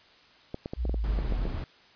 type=clicks; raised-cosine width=2 ms; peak=-20 dBFS; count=9; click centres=0.544 / 0.659 / 0.735 / 0.853 / 0.895 / 0.943 / 1.189 / 1.323 / 1.454 s
type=exponential sweep; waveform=sine; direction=down; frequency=62.3 to 40.75 Hz; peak=-26 dBFS; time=0.76-1.51 s; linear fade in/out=50 ms
type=noise; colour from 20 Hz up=brown; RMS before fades=-34 dBFS; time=1.04-1.64 s; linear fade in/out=0 ms
effects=white hiss -57 dBFS RMS until 1.95 s + resampled to 11025 Hz